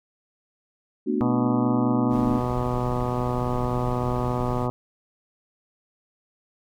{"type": "chord", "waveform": "sine", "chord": "B minor seventh", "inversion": "third", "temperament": "just", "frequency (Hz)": [222.2, 246.9, 296.3, 370.4], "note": ["A3", "B3", "D4", "F#4"], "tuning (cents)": [17, 0, 15, 2], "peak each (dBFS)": -27, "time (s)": [1.06, 2.4], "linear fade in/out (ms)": 20}
{"type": "harmonic tone", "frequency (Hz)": 123.47, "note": "B2", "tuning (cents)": 0, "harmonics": [1, 2, 3, 4, 5, 6, 7, 8, 9, 10], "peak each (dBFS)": [-27, -30, -32, -33, -34, -35, -35, -36, -37, -37], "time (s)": [1.21, 4.7], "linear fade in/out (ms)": 0}
{"type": "noise", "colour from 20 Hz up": "brown", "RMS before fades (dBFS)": -33, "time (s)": [2.09, 4.69], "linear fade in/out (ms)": 50}
{"effects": []}